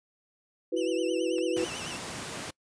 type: chord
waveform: sine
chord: E suspended second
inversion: none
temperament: equal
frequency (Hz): 329.6 / 370 / 493.9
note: E4 / F#4 / B4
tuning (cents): 0 / 0 / 0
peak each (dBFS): -30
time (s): 0.72-1.65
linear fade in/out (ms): 10
type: tone with vibrato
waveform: sawtooth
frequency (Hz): 2830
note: F7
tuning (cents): +22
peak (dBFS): -36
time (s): 0.76-1.98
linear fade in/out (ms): 20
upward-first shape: sine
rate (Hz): 9.1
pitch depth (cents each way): 130
type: clicks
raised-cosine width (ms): 0.3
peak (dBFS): -33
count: 2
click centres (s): 1.382 / 1.388
type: high-pass noise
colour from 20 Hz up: pink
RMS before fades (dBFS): -38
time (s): 1.56-2.51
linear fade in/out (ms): 10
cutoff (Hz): 120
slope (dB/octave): 12
effects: noise-tail reverb RT60 0.1 s tail -24 dB re dry + resampled to 22050 Hz